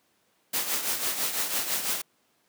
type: noise with tremolo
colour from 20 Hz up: white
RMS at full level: -26 dBFS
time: 0.53-2.02 s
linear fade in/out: 10 ms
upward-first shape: triangle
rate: 6 Hz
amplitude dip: 65%
effects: pink hiss -68 dBFS RMS until 2.48 s + high-pass 200 Hz 12 dB/octave